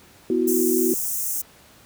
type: chord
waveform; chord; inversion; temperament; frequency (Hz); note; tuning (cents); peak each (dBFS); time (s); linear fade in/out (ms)
sine; B suspended fourth; none; equal; 246.9 / 329.6 / 370; B3 / E4 / F#4; 0 / 0 / 0; -24 / -23 / -21; 0.3-0.94; 2
type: high-pass noise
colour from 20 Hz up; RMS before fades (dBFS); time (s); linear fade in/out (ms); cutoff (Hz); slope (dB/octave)
white; -26; 0.47-1.42; 10; 6100; 48
effects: pink hiss -51 dBFS RMS until 1.85 s + high-pass 60 Hz 12 dB/octave